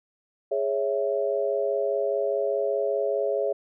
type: chord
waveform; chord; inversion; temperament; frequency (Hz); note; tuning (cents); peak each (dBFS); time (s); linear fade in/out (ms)
sine; C# minor; second; equal; 415.3 / 554.4 / 659.3; G#4 / C#5 / E5; 0 / 0 / 0; -27 / -26 / -29; 0.51-3.53; 10
effects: none